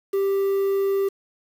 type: tone with quantisation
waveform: triangle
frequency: 392.6 Hz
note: G4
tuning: 3 cents sharp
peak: -17 dBFS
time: 0.13-1.09 s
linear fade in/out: 10 ms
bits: 7
effects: none